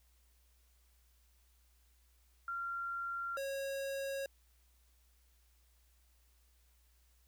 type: tone pair in turn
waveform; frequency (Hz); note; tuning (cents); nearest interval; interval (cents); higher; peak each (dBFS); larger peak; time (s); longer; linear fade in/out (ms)
sine / square; 1380 / 547.7; F6 / C#5; -21 / -21; octave + major third; 1600; first; -37 / -38; first; 2.48-3.37 / 3.37-4.26; neither; 2
effects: added 60 Hz sine -67 dBFS peak until 7.27 s + white hiss -74 dBFS RMS until 7.27 s